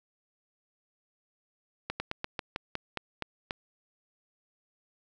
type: slowing click train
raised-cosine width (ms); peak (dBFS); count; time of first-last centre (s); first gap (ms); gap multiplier
0.3; -16; 10; 1.9-3.509; 100; 1.14
effects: none